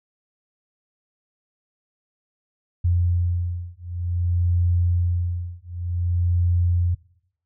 sine beating tone pair, 87.31 / 87.85 Hz, F2 / F2, 0 / +11 cents, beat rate 0.54 Hz, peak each -22 dBFS, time 2.84-6.95 s, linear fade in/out 10 ms, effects noise-tail reverb RT60 0.7 s tail -21 dB re dry

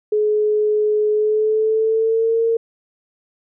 sine tone with pitch glide, 423.8 to 456.8 Hz, G#4 to A#4, +35 to -35 cents, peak -14 dBFS, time 0.12-2.57 s, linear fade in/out 5 ms, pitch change +130 cents, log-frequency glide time 1.12-2.42 s, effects none

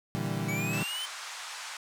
35% pulse chord, E half-diminished seventh, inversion second, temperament equal, 116.54 / 146.83 / 164.81 / 196 Hz, Bb2 / D3 / E3 / G3, 0 / 0 / 0 / 0 cents, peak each -34 dBFS, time 0.15-0.83 s, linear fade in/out 0 ms
square exponential sweep, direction up, 2238 to 3120 Hz, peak -34 dBFS, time 0.48-1.06 s, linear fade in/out 10 ms
pink band-pass noise, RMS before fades -41 dBFS, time 0.73-1.77 s, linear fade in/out 2 ms, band 880 to 8700 Hz, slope 24 dB/octave
effects none

